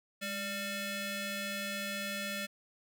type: ring-modulated tone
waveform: 15% pulse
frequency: 794 Hz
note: G5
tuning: 22 cents sharp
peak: -26 dBFS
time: 0.21-2.47 s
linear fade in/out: 20 ms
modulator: 999 Hz
effects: none